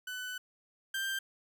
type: tone pair in turn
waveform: 30% pulse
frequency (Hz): 1499 / 1576.7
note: F#6 / G6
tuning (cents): +22 / +10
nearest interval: minor second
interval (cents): 88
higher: second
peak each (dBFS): -35 / -30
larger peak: second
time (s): 0.07-0.38 / 0.94-1.19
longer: first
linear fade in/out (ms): 5
effects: none